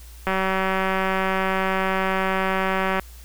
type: click train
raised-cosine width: 0.5 ms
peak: -8 dBFS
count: 519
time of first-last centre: 0.27-2.996 s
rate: 190 Hz
effects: added 59 Hz sine -40 dBFS peak until 3.24 s + white hiss -49 dBFS RMS until 3.24 s